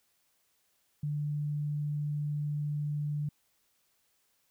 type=tone; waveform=sine; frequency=147.7 Hz; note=D3; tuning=10 cents sharp; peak=-30 dBFS; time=1.03-3.29 s; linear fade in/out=5 ms; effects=white hiss -73 dBFS RMS until 4.5 s